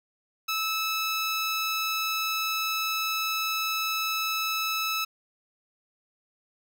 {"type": "tone", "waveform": "15% pulse", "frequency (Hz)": 1305, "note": "E6", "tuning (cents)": -18, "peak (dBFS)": -20, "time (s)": [0.48, 5.05], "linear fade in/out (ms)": 10, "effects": []}